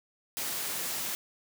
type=high-pass noise; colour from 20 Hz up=white; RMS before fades=-34 dBFS; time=0.37-1.15 s; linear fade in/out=0 ms; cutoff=110 Hz; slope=12 dB/octave; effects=none